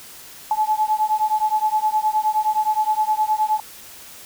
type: beating tone pair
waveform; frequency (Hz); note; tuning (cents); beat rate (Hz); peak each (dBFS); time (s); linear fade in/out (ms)
sine; 855 / 864.6; A5 / A5; -50 / -31; 9.6; -20; 0.51-3.6; 2
effects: white hiss -41 dBFS RMS until 4.25 s